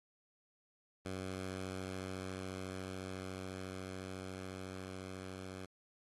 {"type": "tone with level ramp", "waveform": "10% pulse", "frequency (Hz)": 94, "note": "F#2", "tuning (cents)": 28, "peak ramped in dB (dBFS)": [-32, -37], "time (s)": [1.05, 5.66], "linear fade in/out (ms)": 10, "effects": ["AAC 32 kbps"]}